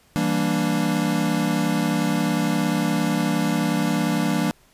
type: chord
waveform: square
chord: E half-diminished seventh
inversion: none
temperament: equal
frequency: 164.81 / 196 / 233.1 / 293.7 Hz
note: E3 / G3 / Bb3 / D4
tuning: 0 / 0 / 0 / 0 cents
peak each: -26 dBFS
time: 0.16-4.51 s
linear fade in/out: 0 ms
effects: pink hiss -57 dBFS RMS until 4.73 s + resampled to 32000 Hz